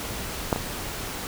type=clicks; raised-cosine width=1 ms; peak=-6 / -13 dBFS; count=2; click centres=0.528 / 0.561 s; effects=pink hiss -33 dBFS RMS until 1.27 s